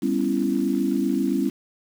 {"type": "chord", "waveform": "sine", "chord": "C# half-diminished seventh", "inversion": "second", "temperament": "just", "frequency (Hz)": [199.57, 249.5, 277.2, 332.6], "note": ["G3", "B3", "C#4", "E4"], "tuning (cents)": [31, 18, 0, 16], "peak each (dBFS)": [-26, -26, -24, -26], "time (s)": [0.02, 1.5], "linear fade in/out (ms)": 10, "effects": ["7-bit"]}